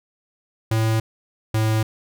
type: tone pair in turn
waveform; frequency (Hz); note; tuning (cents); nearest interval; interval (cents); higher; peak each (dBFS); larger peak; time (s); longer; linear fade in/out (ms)
square; 111.3 / 109.83; A2 / A2; +20 / -3; unison; 23; first; -18; neither; 0.71-1 / 1.54-1.83; neither; 5
effects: none